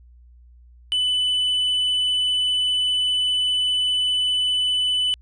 triangle tone with tanh clipping, 2995 Hz, F#7, 20 cents sharp, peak -19 dBFS, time 0.92-5.14 s, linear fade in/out 0 ms, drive 7 dB, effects added 60 Hz sine -46 dBFS peak until 5.21 s + resampled to 22050 Hz

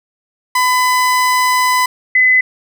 30% pulse / sine tone pair in turn, 1005 / 2019 Hz, B5 / B6, +30 / +38 cents, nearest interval octave, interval 1208 cents, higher second, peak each -8 / -7 dBFS, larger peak second, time 0.55-1.86 / 2.15-2.41 s, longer first, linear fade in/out 5 ms, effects none

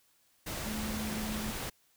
sine tone in noise, 215 Hz, A3, 40 cents flat, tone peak -36 dBFS, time 0.65-1.51 s, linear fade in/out 10 ms, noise pink, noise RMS -38 dBFS, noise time 0.46-1.7 s, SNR -1 dB, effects white hiss -69 dBFS RMS until 1.96 s

